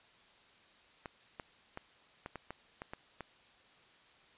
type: clicks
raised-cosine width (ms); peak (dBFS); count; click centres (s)
0.5; -27; 9; 1.058 / 1.398 / 1.774 / 2.261 / 2.357 / 2.506 / 2.819 / 2.935 / 3.207
effects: white hiss -63 dBFS RMS until 4.37 s + resampled to 8000 Hz